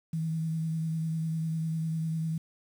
sine tone with vibrato, 160.9 Hz, E3, 42 cents flat, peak -28 dBFS, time 0.13-2.38 s, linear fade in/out 5 ms, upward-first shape sine, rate 10 Hz, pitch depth 23 cents each way, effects 9-bit

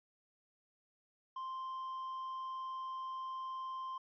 triangle tone, 1046.5 Hz, C6, in tune, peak -38 dBFS, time 1.36-3.98 s, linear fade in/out 5 ms, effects resampled to 11025 Hz

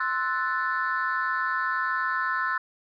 sine chord, F# half-diminished seventh, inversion second, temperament equal, 1046.5 / 1318.5 / 1480 / 1760 Hz, C6 / E6 / F#6 / A6, 0 / 0 / 0 / 0 cents, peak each -29 dBFS, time 0-2.58 s, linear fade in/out 5 ms, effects tanh soft clip ceiling -17 dBFS

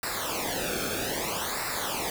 pink noise with flanger, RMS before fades -31 dBFS, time 0.03-2.1 s, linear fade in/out 2 ms, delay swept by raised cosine 0.31 to 1.04 ms, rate 0.62 Hz, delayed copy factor -0.85, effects none

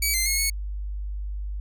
10% pulse tone with pitch steps, 2277 / 2081 / 2167 / 2204 Hz, C#7 / C7 / C#7 / C#7, +46 / -10 / -40 / -11 cents, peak -13 dBFS, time 0.02-0.5 s, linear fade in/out 5 ms, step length 120 ms, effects added 50 Hz sine -28 dBFS peak until 1.6 s

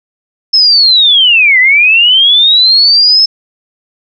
sine linear two-way sweep, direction down then up, 5274 to 1966 to 5274 Hz, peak -3 dBFS, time 0.53-3.26 s, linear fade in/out 10 ms, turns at 1.59 s, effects none

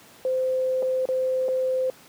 sine tone with dropouts, 517 Hz, C5, 21 cents flat, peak -21 dBFS, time 0.25-1.9 s, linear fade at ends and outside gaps 1 ms, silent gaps 0.824-0.828 / 1.055-1.088 / 1.483-1.487 s, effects pink hiss -50 dBFS RMS until 2.08 s + high-pass 150 Hz 12 dB/octave

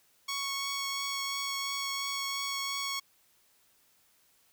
10% pulse tone with vibrato, 1108.7 Hz, C#6, in tune, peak -24 dBFS, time 0.28-3 s, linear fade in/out 10 ms, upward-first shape triangle, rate 2.9 Hz, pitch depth 10 cents each way, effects white hiss -67 dBFS RMS until 4.52 s

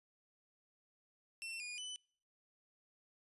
sawtooth tone with pitch steps, 2695 / 2442 / 2998 Hz, E7 / D#7 / F#7, +38 / -33 / +22 cents, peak -40 dBFS, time 1.42-1.96 s, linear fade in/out 0 ms, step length 180 ms, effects noise-tail reverb RT60 0.5 s tail -25 dB re dry + resampled to 24000 Hz

